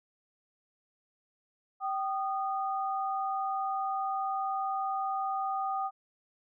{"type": "tone pair together", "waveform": "sine", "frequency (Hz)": [774.9, 1230], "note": ["G5", "D#6"], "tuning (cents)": [-20, -20], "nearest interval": "minor sixth", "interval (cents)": 800, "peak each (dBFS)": [-31, -34], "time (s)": [1.8, 5.91], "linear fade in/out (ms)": 50, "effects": []}